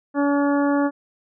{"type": "harmonic tone", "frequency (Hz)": 284.9, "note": "C#4", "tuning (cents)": 48, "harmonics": [1, 2, 3, 4, 5, 6], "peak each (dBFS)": [-18, -24, -28, -30, -32, -34], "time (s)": [0.14, 0.91], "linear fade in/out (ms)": 50, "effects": []}